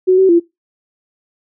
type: tone with pitch steps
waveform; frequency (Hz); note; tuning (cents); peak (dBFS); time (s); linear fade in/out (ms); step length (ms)
sine; 371 / 380.3 / 341.2; F#4 / F#4 / F4; +5 / +48 / -40; -6; 0.07-0.4; 20; 110
effects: noise-tail reverb RT60 0.2 s tail -21 dB re dry